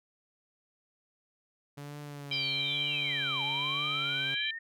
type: tone with vibrato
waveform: sawtooth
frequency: 142.8 Hz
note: D3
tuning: 48 cents flat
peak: -37 dBFS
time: 1.77-4.35 s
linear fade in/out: 10 ms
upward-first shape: triangle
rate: 1.1 Hz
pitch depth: 54 cents each way
type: harmonic tone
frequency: 784 Hz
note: G5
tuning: in tune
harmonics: 3 / 4 / 5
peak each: -34 / -33 / -38 dBFS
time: 2.31-4.51 s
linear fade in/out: 5 ms
type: linear two-way sweep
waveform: sine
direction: down then up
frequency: 5000 to 830.6 to 1859 Hz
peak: -37 dBFS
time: 2.32-4.59 s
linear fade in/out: 10 ms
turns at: 3.43 s
effects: none